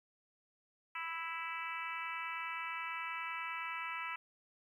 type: harmonic tone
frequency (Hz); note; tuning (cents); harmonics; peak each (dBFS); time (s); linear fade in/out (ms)
329.6; E4; 0; 3 / 4 / 5 / 6 / 7 / 8 / 9; -45 / -44 / -51 / -46 / -46 / -46 / -55; 0.95-4.16; 5
effects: 12-bit